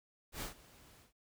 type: noise with ADSR envelope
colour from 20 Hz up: pink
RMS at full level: -40 dBFS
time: 0.32-1.13 s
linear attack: 97 ms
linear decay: 120 ms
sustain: -21 dB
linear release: 140 ms
effects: none